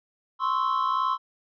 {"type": "tone cluster", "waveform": "triangle", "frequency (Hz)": [1039, 1101, 1309], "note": ["C6", "C#6", "E6"], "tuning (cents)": [-12, -12, -13], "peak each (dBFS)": [-23, -27, -27], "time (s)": [0.39, 1.18], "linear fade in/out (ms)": 50, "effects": ["resampled to 11025 Hz"]}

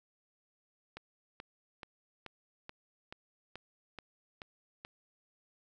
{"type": "click train", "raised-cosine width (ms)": 0.3, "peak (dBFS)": -28, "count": 10, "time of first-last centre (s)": [0.97, 4.849], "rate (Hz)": 2.32, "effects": []}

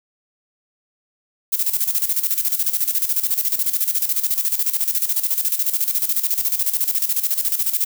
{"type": "noise with tremolo", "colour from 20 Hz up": "violet", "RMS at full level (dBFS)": -18, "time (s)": [1.52, 7.85], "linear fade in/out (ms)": 10, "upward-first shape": "square", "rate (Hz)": 14, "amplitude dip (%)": 70, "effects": []}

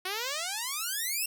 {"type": "exponential sweep", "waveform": "5% pulse", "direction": "up", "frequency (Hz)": [361.2, 2769], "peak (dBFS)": -20, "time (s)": [0.05, 1.26], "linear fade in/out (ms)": 5, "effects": []}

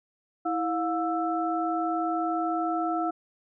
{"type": "tone cluster", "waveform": "sine", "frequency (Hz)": [326.2, 713, 1323], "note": ["E4", "F5", "E6"], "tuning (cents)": [-18, 36, 6], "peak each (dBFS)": [-29, -28, -32], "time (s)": [0.45, 3.11], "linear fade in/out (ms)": 10, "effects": []}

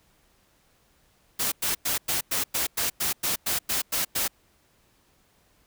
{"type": "noise bursts", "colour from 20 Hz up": "white", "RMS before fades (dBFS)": -26, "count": 13, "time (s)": [1.39, 4.28], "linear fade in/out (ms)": 10, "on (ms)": 130, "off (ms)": 100, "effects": ["pink hiss -64 dBFS RMS until 5.66 s"]}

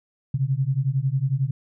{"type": "beating tone pair", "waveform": "sine", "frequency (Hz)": [129.1, 140.1], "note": ["C3", "C#3"], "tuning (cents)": [-23, 19], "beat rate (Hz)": 11, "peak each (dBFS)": -23, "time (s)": [0.34, 1.51], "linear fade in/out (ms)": 5, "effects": []}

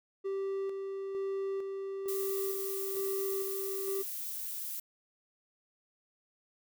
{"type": "tone with tremolo", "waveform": "triangle", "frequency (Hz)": 390, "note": "G4", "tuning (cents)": -9, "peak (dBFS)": -30, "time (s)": [0.24, 4.03], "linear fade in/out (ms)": 20, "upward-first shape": "square", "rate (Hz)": 1.1, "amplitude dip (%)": 35}
{"type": "noise", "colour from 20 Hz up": "violet", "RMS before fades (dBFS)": -39, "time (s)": [2.08, 4.8], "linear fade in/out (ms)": 5}
{"effects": []}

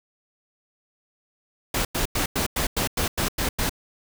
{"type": "noise bursts", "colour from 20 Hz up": "pink", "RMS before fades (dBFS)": -24, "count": 10, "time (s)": [1.74, 3.695], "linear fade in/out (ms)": 5, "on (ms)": 110, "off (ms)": 95, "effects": []}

